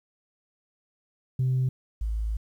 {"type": "tone pair in turn", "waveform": "sine", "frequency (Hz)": [129.2, 54.32], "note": ["C3", "A1"], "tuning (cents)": [-21, -22], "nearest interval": "octave + minor third", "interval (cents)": 1501, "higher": "first", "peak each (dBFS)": [-20, -25], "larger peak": "first", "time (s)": [[1.39, 1.69], [2.01, 2.37]], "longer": "second", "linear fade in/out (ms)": 5, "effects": ["tanh soft clip ceiling -19 dBFS", "10-bit"]}